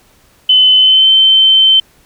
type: tone with pitch glide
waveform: sine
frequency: 3034 to 3092 Hz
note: F#7 to G7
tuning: +43 to -24 cents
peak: -4 dBFS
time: 0.49-1.8 s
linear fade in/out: 5 ms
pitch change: +33 cents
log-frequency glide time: 0.77-1.1 s
effects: pink hiss -49 dBFS RMS until 2.05 s